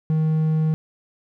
triangle tone, 157.2 Hz, D#3, 18 cents sharp, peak -15 dBFS, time 0.1-0.74 s, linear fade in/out 0 ms, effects none

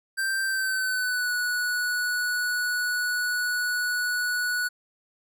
square tone with pitch glide, 1568 to 1471.5 Hz, G6 to F#6, 0 to -10 cents, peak -25 dBFS, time 0.17-4.69 s, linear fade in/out 20 ms, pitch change -110 cents, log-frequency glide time 0.44-1.32 s, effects none

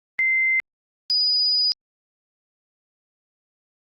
sine tone pair in turn, 2078 / 4942 Hz, C7 / D#8, -12 / -13 cents, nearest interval octave + minor third, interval 1499 cents, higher second, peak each -17 dBFS, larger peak neither, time 0.19-0.6 / 1.1-1.72 s, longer second, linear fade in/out 0 ms, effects Opus 24 kbps

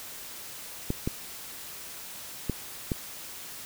clicks, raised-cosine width 3 ms, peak -14 dBFS, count 4, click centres 0.904 / 1.075 / 2.497 / 2.918 s, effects white hiss -42 dBFS RMS until 3.65 s

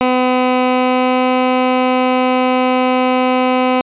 15% pulse tone with pitch glide, 253.2 to 254.7 Hz, B3 to C4, +43 to -46 cents, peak -5 dBFS, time 0.01-3.81 s, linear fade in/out 0 ms, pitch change +11 cents, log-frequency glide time 0.64-1.29 s, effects resampled to 8000 Hz

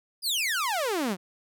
sawtooth exponential sweep, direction down, 5070 to 169.7 Hz, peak -22 dBFS, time 0.22-1.17 s, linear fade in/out 50 ms, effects none

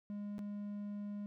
triangle tone with dropouts, 205.2 Hz, G#3, 21 cents flat, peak -38 dBFS, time 0.1-1.26 s, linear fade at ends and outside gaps 0 ms, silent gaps 0.382-0.391 s, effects none

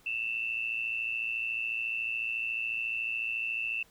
sine tone with amplitude modulation, 2671 Hz, E7, 22 cents sharp, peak -27 dBFS, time 0.06-3.83 s, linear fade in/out 5 ms, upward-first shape sine, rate 114 Hz, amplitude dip 70%, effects pink hiss -62 dBFS RMS until 3.9 s

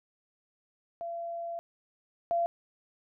sine tone pair in turn, 680 / 683.6 Hz, F5 / F5, -46 / -37 cents, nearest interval unison, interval 9 cents, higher second, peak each -34 / -25 dBFS, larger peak second, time 1.01-1.59 / 2.31-2.46 s, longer first, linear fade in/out 0 ms, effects none

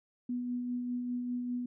sine tone with tremolo, 245.6 Hz, B3, 9 cents flat, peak -31 dBFS, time 0.29-1.66 s, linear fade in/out 5 ms, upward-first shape sine, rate 5 Hz, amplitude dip 30%, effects none

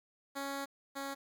10% pulse tone pair in turn, 277.2 / 275.8 Hz, C#4 / C#4, 0 / -9 cents, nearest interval unison, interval 9 cents, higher first, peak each -29 / -30 dBFS, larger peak first, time 0.35-0.66 / 0.95-1.15 s, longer first, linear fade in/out 20 ms, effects 11-bit

